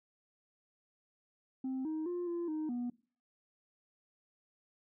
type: tone with pitch steps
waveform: sine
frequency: 262 / 313.8 / 352.7 / 343.5 / 310.4 / 243.2 Hz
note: C4 / D#4 / F4 / F4 / D#4 / B3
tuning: +2 / +15 / +17 / -29 / -4 / -26 cents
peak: -32 dBFS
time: 1.64-2.9 s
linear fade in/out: 5 ms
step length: 210 ms
effects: noise-tail reverb RT60 0.4 s tail -22 dB re dry + tanh soft clip ceiling -33 dBFS